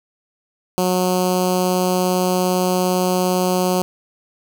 10% pulse tone with notch filter, 182.5 Hz, F#3, 24 cents flat, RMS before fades -18 dBFS, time 0.78-3.82 s, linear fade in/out 0 ms, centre 1900 Hz, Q 0.57, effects none

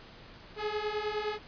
sawtooth beating tone pair, 417.3 / 427 Hz, G#4 / G#4, +8 / +48 cents, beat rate 9.7 Hz, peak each -31 / -30 dBFS, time 0.56-1.39 s, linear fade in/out 50 ms, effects pink hiss -51 dBFS RMS until 1.47 s + resampled to 11025 Hz

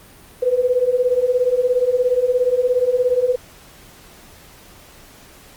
sine beating tone pair, 486.9 / 503.9 Hz, B4 / B4, -25 / +35 cents, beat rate 17 Hz, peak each -19 / -16 dBFS, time 0.42-3.36 s, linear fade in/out 10 ms, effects pink hiss -45 dBFS RMS until 5.56 s + Opus 32 kbps

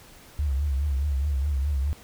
sine tone with vibrato, 70.3 Hz, C#2, 25 cents sharp, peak -22 dBFS, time 0.39-1.93 s, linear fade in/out 0 ms, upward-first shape triangle, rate 4.8 Hz, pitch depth 130 cents each way, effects pink hiss -50 dBFS RMS until 2.03 s

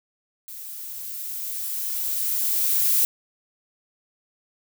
violet noise with level ramp, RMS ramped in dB -38 to -19 dBFS, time 0.48-3.05 s, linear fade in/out 0 ms, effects none

